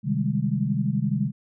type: chord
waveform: sine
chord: Ab major seventh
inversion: first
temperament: equal with one note detuned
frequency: 130.81 / 152.71 / 196 / 207.7 Hz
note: C3 / Eb3 / G3 / Ab3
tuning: 0 / -32 / 0 / 0 cents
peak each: -27 dBFS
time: 0.03-1.32 s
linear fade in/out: 50 ms
effects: none